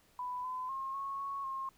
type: tone with pitch steps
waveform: sine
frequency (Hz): 994 / 1016 / 1072 / 1098 / 1106 / 1071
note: B5 / B5 / C6 / C#6 / C#6 / C6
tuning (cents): +11 / +49 / +42 / -17 / -4 / +40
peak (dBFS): -36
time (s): 0.19-1.69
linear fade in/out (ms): 2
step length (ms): 250
effects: pink hiss -67 dBFS RMS until 1.77 s